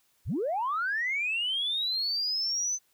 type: linear sweep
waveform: sine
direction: up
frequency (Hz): 36.71 to 6170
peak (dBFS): -26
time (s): 0.25-2.79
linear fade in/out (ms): 50
effects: tanh soft clip ceiling -22 dBFS + white hiss -69 dBFS RMS until 2.93 s